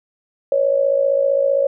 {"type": "tone with amplitude modulation", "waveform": "sine", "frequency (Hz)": 554.4, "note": "C#5", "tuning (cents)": 0, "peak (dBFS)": -10, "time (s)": [0.52, 1.67], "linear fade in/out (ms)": 2, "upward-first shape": "sine", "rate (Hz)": 55.4, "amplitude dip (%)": 75, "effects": []}